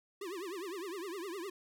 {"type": "tone with vibrato", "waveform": "square", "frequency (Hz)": 367.9, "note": "F#4", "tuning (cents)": -10, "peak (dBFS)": -40, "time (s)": [0.21, 1.5], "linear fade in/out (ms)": 5, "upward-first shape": "triangle", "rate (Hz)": 9.8, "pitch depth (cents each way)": 240, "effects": []}